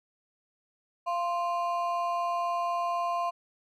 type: ring-modulated tone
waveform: triangle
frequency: 869 Hz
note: A5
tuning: 22 cents flat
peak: -22 dBFS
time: 1.06-3.31 s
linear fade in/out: 20 ms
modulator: 177 Hz
effects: none